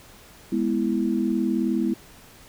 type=chord; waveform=sine; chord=E major; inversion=first; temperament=equal; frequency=207.7 / 246.9 / 329.6 Hz; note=G#3 / B3 / E4; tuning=0 / 0 / 0 cents; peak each=-25 dBFS; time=0.52-1.94 s; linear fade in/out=5 ms; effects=pink hiss -49 dBFS RMS until 2.48 s